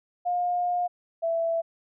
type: tone pair in turn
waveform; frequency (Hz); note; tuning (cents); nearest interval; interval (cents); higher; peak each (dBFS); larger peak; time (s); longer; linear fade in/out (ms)
sine; 711 / 664.1; F5 / E5; +31 / +13; minor second; 118; first; -23; neither; 0.25-0.88 / 1.22-1.62; first; 20
effects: none